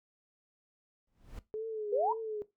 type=noise with exponential growth; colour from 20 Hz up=brown; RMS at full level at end=-41 dBFS; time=1.07-1.39 s; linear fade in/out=2 ms; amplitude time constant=68 ms
type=tone with vibrato; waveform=sine; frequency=428.5 Hz; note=A4; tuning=46 cents flat; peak=-34 dBFS; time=1.54-2.42 s; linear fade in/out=0 ms; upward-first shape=triangle; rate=1.9 Hz; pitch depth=90 cents each way
type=exponential sweep; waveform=sine; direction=up; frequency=455.1 to 1000 Hz; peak=-27 dBFS; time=1.92-2.13 s; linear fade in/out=10 ms
effects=noise-tail reverb RT60 0.2 s tail -17 dB re dry